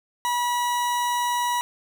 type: tone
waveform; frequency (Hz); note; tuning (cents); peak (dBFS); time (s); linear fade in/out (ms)
40% pulse; 970; B5; -31; -21; 0.25-1.61; 0
effects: none